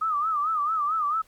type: tone with vibrato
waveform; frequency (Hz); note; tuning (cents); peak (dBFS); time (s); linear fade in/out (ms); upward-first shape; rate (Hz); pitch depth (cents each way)
sine; 1234; D#6; -15; -22; 0.01-1.22; 10; sine; 4.5; 120
effects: pink hiss -60 dBFS RMS until 1.27 s + MP3 96 kbps